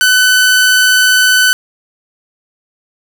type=tone; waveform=sawtooth; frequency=1505 Hz; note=F#6; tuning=29 cents sharp; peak=-3 dBFS; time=0.01-1.53 s; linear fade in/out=0 ms; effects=none